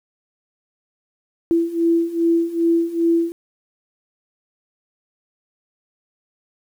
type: beating tone pair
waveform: sine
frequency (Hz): 333.4 / 335.9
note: E4 / E4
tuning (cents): +20 / +33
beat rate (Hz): 2.5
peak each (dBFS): -20 / -17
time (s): 1.51-3.32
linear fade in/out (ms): 0
effects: 8-bit